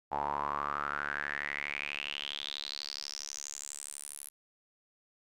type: tone with band-pass filter sweep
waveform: sawtooth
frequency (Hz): 72.2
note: D2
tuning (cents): -29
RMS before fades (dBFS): -38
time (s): 0.11-4.3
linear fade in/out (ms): 20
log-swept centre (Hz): 840 to 11000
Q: 7.1
effects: none